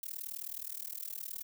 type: noise with amplitude modulation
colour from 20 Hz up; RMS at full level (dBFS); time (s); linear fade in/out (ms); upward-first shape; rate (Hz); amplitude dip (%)
violet; -38; 0.03-1.43; 2; sine; 39.2; 100
effects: none